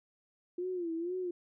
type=tone with vibrato; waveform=sine; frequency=347.7 Hz; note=F4; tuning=8 cents flat; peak=-33 dBFS; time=0.58-1.31 s; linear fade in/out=5 ms; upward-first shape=sine; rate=2.1 Hz; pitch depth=110 cents each way; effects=none